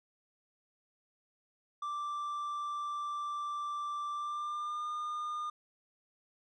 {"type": "tone with pitch glide", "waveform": "triangle", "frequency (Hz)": [1174.7, 1213.3], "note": ["D6", "D#6"], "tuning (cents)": [0, -44], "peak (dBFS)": -33, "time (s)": [1.82, 5.5], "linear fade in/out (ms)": 5, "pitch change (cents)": 56, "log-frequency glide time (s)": [4.13, 4.89], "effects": ["resampled to 22050 Hz"]}